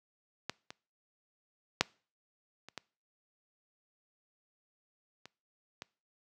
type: clicks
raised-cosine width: 0.2 ms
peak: -17 / -26 / -6 / -30 / -22 / -30 / -24 dBFS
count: 7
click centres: 0.496 / 0.705 / 1.81 / 2.686 / 2.777 / 5.256 / 5.821 s
effects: noise-tail reverb RT60 0.4 s tail -24 dB re dry + high-pass 100 Hz 12 dB/octave